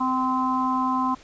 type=harmonic tone; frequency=258.5 Hz; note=C4; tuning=21 cents flat; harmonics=1 / 3 / 4 / 5; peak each=-25 / -30 / -23 / -35 dBFS; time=0-1.15 s; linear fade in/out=10 ms; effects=pink hiss -50 dBFS RMS until 1.23 s + resampled to 16000 Hz